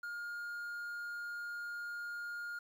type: tone with quantisation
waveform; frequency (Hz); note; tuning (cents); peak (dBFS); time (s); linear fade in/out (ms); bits
triangle; 1418; F6; +26; -38; 0.03-2.59; 5; 11
effects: none